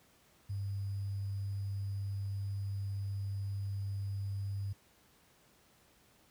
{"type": "tone with sample-and-hold", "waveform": "sine", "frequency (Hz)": 99, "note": "G2", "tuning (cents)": 18, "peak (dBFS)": -34, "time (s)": [0.49, 4.73], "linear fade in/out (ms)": 10, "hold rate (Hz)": 4900, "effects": ["pink hiss -66 dBFS RMS until 6.3 s", "high-pass 60 Hz 12 dB/octave"]}